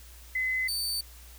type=tone pair in turn; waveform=sine / sawtooth; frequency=2034 / 4561 Hz; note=C7 / C#8; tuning=-50 / +49 cents; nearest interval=octave + major second; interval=1399 cents; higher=second; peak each=-26 dBFS; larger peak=neither; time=0.35-0.68 / 0.68-1.01 s; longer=neither; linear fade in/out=5 ms; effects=added 60 Hz sine -48 dBFS peak until 1.38 s + white hiss -53 dBFS RMS until 1.38 s